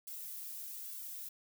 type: noise with flanger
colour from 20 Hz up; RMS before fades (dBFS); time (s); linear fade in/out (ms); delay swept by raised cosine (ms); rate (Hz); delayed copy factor
violet; -45; 0.07-1.29; 5; 1.6 to 2.7; 1.2; -0.65
effects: none